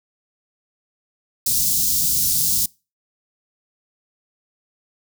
white band-stop noise, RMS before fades -19 dBFS, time 1.46-2.66 s, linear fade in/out 5 ms, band 220 to 4600 Hz, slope 24 dB/octave, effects noise-tail reverb RT60 0.3 s tail -25 dB re dry

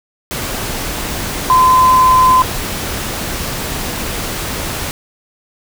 sine tone in noise, 1025 Hz, C6, 36 cents flat, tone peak -6 dBFS, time 1.5-2.42 s, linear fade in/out 0 ms, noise pink, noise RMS -21 dBFS, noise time 0.31-4.91 s, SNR +12 dB, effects none

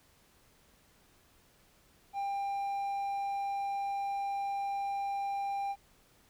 triangle tone, 796 Hz, G5, 26 cents sharp, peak -30 dBFS, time 2.13-5.76 s, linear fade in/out 50 ms, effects pink hiss -65 dBFS RMS until 6.29 s

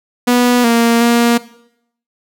sawtooth tone with pitch steps, 244.8 / 232.8 / 236 Hz, B3 / A#3 / A#3, -15 / -2 / +22 cents, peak -5 dBFS, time 0.27-1.38 s, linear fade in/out 10 ms, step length 370 ms, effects noise-tail reverb RT60 0.7 s tail -18 dB re dry

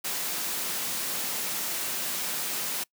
white high-pass noise, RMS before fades -31 dBFS, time 0.04-2.84 s, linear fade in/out 10 ms, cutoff 140 Hz, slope 24 dB/octave, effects noise-tail reverb RT60 0.1 s tail -24 dB re dry

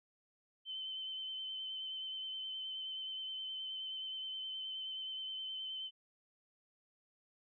sine tone with vibrato, 3073 Hz, G7, 35 cents flat, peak -40 dBFS, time 0.65-5.91 s, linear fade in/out 50 ms, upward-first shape sine, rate 9.5 Hz, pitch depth 18 cents each way, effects none

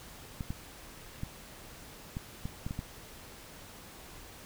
clicks, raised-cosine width 5 ms, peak -23 dBFS, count 8, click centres 0.408 / 0.505 / 1.234 / 2.169 / 2.455 / 2.665 / 2.709 / 2.791 s, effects pink hiss -50 dBFS RMS until 4.45 s

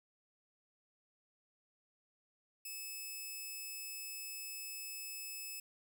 5% pulse tone, 2600 Hz, E7, 24 cents flat, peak -34 dBFS, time 2.65-5.6 s, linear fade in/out 5 ms, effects none

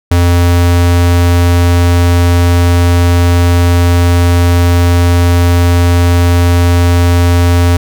square tone, 87.1 Hz, F2, 4 cents flat, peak -6 dBFS, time 0.11-7.77 s, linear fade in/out 5 ms, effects none

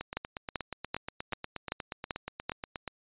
two click trains, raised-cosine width 0.3 ms, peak -15 / -20 dBFS, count 7 / 25, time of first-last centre 0.17-2.496 / 0.01-2.877 s, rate 2.58 / 8.37 Hz, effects resampled to 8000 Hz

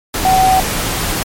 sine tone in noise, 755 Hz, F#5, 35 cents sharp, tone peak -8 dBFS, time 0.25-0.6 s, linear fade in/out 2 ms, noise pink, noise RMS -18 dBFS, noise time 0.14-1.23 s, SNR +7 dB, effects MP3 64 kbps

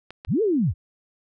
clicks, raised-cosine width 0.3 ms, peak -22 dBFS, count 2, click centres 0.106 / 0.249 s
sine linear two-way sweep, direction up then down, 36.54 to 462.5 to 55.8 Hz, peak -18 dBFS, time 0.27-0.74 s, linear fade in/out 50 ms, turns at 0.42 s
effects none

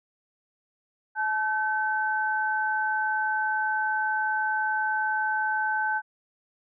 sine tone pair together, 862.6 / 1533 Hz, A5 / G6, -35 / -39 cents, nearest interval minor seventh, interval 996 cents, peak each -27 / -26 dBFS, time 1.15-6.02 s, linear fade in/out 50 ms, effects none

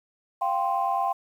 sine chord, F suspended second, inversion none, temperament equal with one note detuned, 694.8 / 784 / 1046.5 Hz, F5 / G5 / C6, -9 / 0 / 0 cents, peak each -28 / -25 / -27 dBFS, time 0.41-1.13 s, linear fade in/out 10 ms, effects tanh soft clip ceiling -14 dBFS + 9-bit

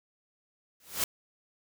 white noise with exponential growth, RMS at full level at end -25 dBFS, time 0.8-1.04 s, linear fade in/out 2 ms, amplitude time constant 51 ms, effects none

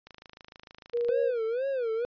click train, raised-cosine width 0.2 ms, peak -29 dBFS, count 28, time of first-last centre 0.07-1.085 s, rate 26.6 Hz
sine tone, 475.5 Hz, A#4, 34 cents sharp, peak -25 dBFS, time 0.93-1.31 s, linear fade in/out 20 ms
triangle tone with vibrato, 493.9 Hz, B4, in tune, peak -25 dBFS, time 1.09-2.05 s, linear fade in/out 0 ms, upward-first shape sine, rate 2.1 Hz, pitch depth 190 cents each way
effects resampled to 11025 Hz

